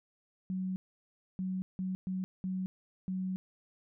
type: tone bursts at uneven times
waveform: sine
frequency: 186.8 Hz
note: F#3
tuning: 17 cents sharp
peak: -32 dBFS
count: 6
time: 0.5-0.76 / 1.39-1.62 / 1.79-1.95 / 2.07-2.24 / 2.44-2.66 / 3.08-3.36 s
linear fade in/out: 0 ms
effects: none